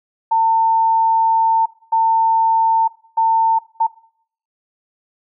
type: tone bursts at uneven times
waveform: sine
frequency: 900 Hz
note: A5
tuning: 39 cents sharp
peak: -11 dBFS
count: 4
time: 0.31-1.66 / 1.92-2.88 / 3.17-3.59 / 3.8-3.87 s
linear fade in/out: 10 ms
effects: noise-tail reverb RT60 0.6 s tail -20 dB re dry